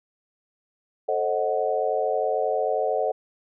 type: chord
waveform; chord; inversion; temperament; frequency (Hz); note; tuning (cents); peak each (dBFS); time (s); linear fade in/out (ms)
sine; A diminished seventh; none; equal with one note detuned; 440 / 533 / 622.3 / 740; A4 / C5 / Eb5 / Gb5; 0 / +32 / 0 / 0; -27; 1.08-3.12; 10
effects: none